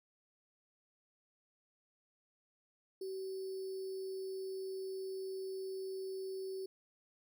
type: tone with sample-and-hold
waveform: sine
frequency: 381.6 Hz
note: G4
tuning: 47 cents flat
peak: -39 dBFS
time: 3.01-6.66 s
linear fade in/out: 5 ms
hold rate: 4900 Hz
effects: none